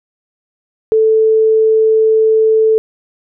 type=tone; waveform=sine; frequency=440 Hz; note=A4; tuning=in tune; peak=-7 dBFS; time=0.92-2.78 s; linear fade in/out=0 ms; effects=none